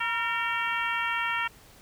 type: harmonic tone with a mistuned harmonic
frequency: 457.6 Hz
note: A#4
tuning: 32 cents flat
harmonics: 2 / 3 / 4 / 5 / 6 / 7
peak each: -33 / -31 / -32 / -34 / -34 / -39 dBFS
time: 0-1.48 s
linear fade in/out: 10 ms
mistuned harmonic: 2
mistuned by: +64 cents
effects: pink hiss -54 dBFS RMS until 1.81 s